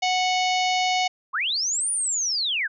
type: harmonic tone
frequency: 737 Hz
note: F#5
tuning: 7 cents flat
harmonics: 1 / 3 / 4 / 5 / 6 / 7 / 8 / 9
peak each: -22 / -27 / -29 / -33 / -33 / -35 / -39 / -37 dBFS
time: 0.02-1.08 s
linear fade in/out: 10 ms
type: linear two-way sweep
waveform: sine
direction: up then down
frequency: 974 to 9600 to 1455 Hz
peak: -22 dBFS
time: 1.33-2.68 s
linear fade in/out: 20 ms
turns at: 1.91 s
effects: none